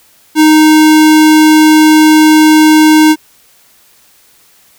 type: tone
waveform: square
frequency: 310 Hz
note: D#4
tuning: 6 cents flat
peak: -3 dBFS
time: 0.35-3.16 s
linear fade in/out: 50 ms
effects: white hiss -46 dBFS RMS until 4.78 s